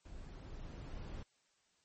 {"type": "noise with level ramp", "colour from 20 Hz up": "brown", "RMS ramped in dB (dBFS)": [-51, -44], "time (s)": [0.05, 1.23], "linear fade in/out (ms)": 5, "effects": ["white hiss -75 dBFS RMS until 1.84 s", "MP3 32 kbps"]}